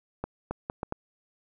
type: accelerating click train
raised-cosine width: 1 ms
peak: -17 dBFS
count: 5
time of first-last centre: 0.24-0.924 s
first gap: 270 ms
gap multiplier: 0.7
effects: none